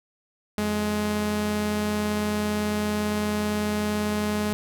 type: tone pair together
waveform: sawtooth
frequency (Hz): 87.58 / 210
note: F2 / G#3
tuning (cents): +5 / +19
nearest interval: octave + minor third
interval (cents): 1514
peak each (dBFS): -30 / -20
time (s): 0.58-4.53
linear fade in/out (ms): 0
effects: none